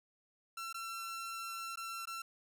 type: tone with dropouts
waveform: sawtooth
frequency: 1351 Hz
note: E6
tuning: 42 cents sharp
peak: -37 dBFS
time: 0.57-2.22 s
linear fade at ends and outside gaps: 5 ms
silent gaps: 0.728-0.743 / 1.758-1.772 / 2.055-2.072 s
effects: none